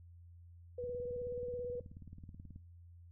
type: tone with vibrato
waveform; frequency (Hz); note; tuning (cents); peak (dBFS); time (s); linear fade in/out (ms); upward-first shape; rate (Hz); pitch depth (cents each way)
sine; 489.9; B4; -14; -38; 0.78-1.8; 5; square; 17; 19
type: click train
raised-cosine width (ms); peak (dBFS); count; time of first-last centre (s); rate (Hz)
5; -39; 33; 0.84-2.56; 18.6
effects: noise-tail reverb RT60 0.3 s tail -18 dB re dry + added 86 Hz sine -54 dBFS peak until 3.11 s